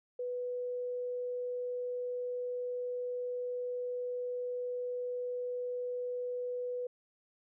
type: tone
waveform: sine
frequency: 493.9 Hz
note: B4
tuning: in tune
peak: -34 dBFS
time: 0.19-6.87 s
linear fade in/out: 5 ms
effects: none